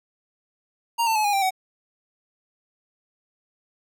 square tone with pitch steps, 932.3 / 893.3 / 855.9 / 820.1 / 785.8 / 752.9 Hz, A#5 / A5 / A5 / G#5 / G5 / F#5, 0 / +26 / -48 / -22 / +4 / +30 cents, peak -20 dBFS, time 0.98-1.508 s, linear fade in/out 20 ms, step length 88 ms, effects none

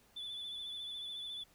sine tone with vibrato, 3480 Hz, A7, 20 cents flat, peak -39 dBFS, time 0.16-1.44 s, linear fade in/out 10 ms, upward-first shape sine, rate 14 Hz, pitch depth 33 cents each way, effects tanh soft clip ceiling -39 dBFS + pink hiss -67 dBFS RMS until 1.54 s

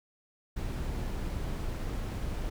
brown noise, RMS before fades -34 dBFS, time 0.56-2.5 s, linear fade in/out 10 ms, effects none

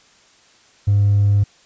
sine tone with hard clipping, 101.4 Hz, G#2, 41 cents flat, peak -12 dBFS, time 0.87-1.44 s, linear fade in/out 10 ms, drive 1 dB, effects white hiss -52 dBFS RMS until 1.65 s + resampled to 16000 Hz

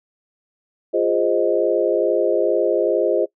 sine chord, F minor seventh, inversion none, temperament equal with one note detuned, 349.2 / 411.5 / 523.3 / 622.3 Hz, F4 / Ab4 / C5 / Eb5, 0 / -16 / 0 / 0 cents, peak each -21 dBFS, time 0.93-3.26 s, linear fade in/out 20 ms, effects noise-tail reverb RT60 0.1 s tail -21 dB re dry

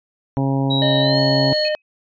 harmonic tone, 136.1 Hz, C#3, 31 cents flat, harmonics 1 / 2 / 3 / 4 / 5 / 6 / 7, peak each -19 / -20 / -30 / -29 / -32 / -30 / -32 dBFS, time 0.37-1.53 s, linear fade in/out 0 ms
sine tone with pitch glide, 3858 to 4330 Hz, B7 to C#8, -41 to -41 cents, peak -20 dBFS, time 0.7-1.69 s, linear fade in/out 10 ms, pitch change +200 cents, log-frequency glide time 1-1.19 s
square tone, 610 Hz, D#5, 34 cents flat, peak -19 dBFS, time 0.82-1.75 s, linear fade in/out 0 ms
sine tone with exponential decay, 2540 Hz, D#7, 35 cents sharp, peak -24 dBFS, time 1.65-1.82 s, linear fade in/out 1 ms, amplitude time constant 35 ms
effects resampled to 11025 Hz

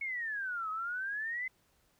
sine exponential two-way sweep, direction down then up, 2217 to 1260 to 2062 Hz, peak -34 dBFS, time 0.01-1.48 s, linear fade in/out 5 ms, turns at 0.7 s, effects pink hiss -71 dBFS RMS until 1.99 s

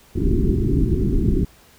pink low-pass noise, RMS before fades -18 dBFS, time 0.15-1.45 s, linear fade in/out 10 ms, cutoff 400 Hz, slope 96 dB/octave, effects pink hiss -51 dBFS RMS until 1.78 s

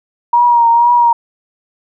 sine tone with vibrato, 946 Hz, A#5, 25 cents sharp, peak -6 dBFS, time 0.33-1.13 s, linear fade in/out 5 ms, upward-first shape triangle, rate 2.1 Hz, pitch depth 41 cents each way, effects none

